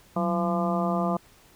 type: harmonic tone with a mistuned harmonic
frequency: 171.1 Hz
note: F3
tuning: 35 cents flat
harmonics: 1 / 2 / 3 / 4 / 5 / 6 / 7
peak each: -26 / -33 / -33 / -29 / -36 / -34 / -33 dBFS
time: 0.16-1.17 s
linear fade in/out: 5 ms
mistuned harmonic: 1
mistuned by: +130 cents
effects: pink hiss -56 dBFS RMS until 1.55 s